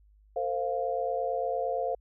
sine chord, Bb suspended second, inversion none, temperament equal with one note detuned, 454.5 / 523.3 / 698.5 Hz, Bb4 / C5 / F5, -44 / 0 / 0 cents, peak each -34 / -31 / -31 dBFS, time 0.36-1.95 s, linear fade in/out 5 ms, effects added 51 Hz sine -57 dBFS peak until 2 s

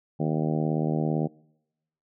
harmonic tone, 77.8 Hz, D#2, in tune, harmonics 2 / 3 / 4 / 5 / 6 / 7 / 8 / 9 / 10, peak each -26 / -30 / -32 / -34 / -36 / -37 / -38 / -39 / -40 dBFS, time 0.19-1.28 s, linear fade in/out 20 ms, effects noise-tail reverb RT60 0.9 s tail -25 dB re dry

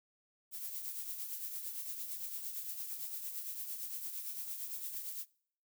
violet noise with tremolo, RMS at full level -40 dBFS, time 0.51-5.26 s, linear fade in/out 50 ms, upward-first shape triangle, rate 8.8 Hz, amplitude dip 55%, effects noise-tail reverb RT60 0.6 s tail -24 dB re dry

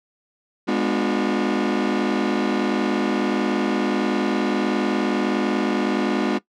40% pulse chord, G# diminished seventh, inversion none, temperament just, 207.7 / 249.2 / 299 / 358.8 Hz, G#3 / B3 / D4 / F4, 0 / +16 / +31 / +47 cents, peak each -24 dBFS, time 0.67-6.39 s, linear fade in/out 20 ms, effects noise-tail reverb RT60 0.1 s tail -19 dB re dry + low-pass 4000 Hz 12 dB/octave

